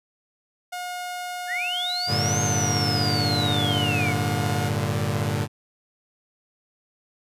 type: tone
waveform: sawtooth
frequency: 718 Hz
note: F5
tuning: 48 cents sharp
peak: -26 dBFS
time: 0.72-4.69 s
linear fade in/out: 10 ms
type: linear two-way sweep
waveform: sine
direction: up then down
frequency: 1666 to 6440 to 2118 Hz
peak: -25 dBFS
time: 1.47-4.15 s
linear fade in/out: 50 ms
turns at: 2.41 s
type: chord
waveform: sawtooth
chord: G minor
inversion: none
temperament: equal with one note detuned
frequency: 98 / 113.88 / 146.83 Hz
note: G2 / Bb2 / D3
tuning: 0 / -40 / 0 cents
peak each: -23 dBFS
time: 2.07-5.48 s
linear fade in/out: 50 ms
effects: resampled to 32000 Hz